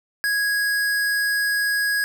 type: tone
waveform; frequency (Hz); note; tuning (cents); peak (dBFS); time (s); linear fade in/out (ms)
square; 1657; G#6; -4; -20; 0.24-2.04; 0
effects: none